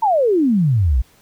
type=exponential sweep; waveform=sine; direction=down; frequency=932.3 to 55 Hz; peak=-12 dBFS; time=0.02-1.02 s; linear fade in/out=10 ms; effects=pink hiss -53 dBFS RMS until 1.21 s